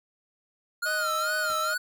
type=tone with vibrato; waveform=square; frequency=1400 Hz; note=F6; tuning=4 cents sharp; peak=-27 dBFS; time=0.82-1.78 s; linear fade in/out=10 ms; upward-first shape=sine; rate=2.3 Hz; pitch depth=110 cents each way
type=tone; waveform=30% pulse; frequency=622.3 Hz; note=D#5; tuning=in tune; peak=-29 dBFS; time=0.85-1.75 s; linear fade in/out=20 ms
type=noise with exponential decay; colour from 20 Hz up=pink; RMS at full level=-39 dBFS; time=1.5-1.58 s; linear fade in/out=0 ms; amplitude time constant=17 ms
effects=none